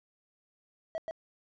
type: tone with echo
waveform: triangle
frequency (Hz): 648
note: E5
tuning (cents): -30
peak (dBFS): -30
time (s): 0.95-0.98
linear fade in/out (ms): 0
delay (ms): 130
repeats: 1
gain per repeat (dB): -2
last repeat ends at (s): 1.11
effects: resampled to 16000 Hz + 12-bit